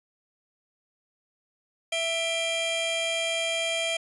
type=tone cluster; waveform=45% pulse; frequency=662 / 2377 / 3193 Hz; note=E5 / D7 / G7; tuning=+7 / +20 / +31 cents; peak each=-30 dBFS; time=1.92-3.97 s; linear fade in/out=5 ms; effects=resampled to 24000 Hz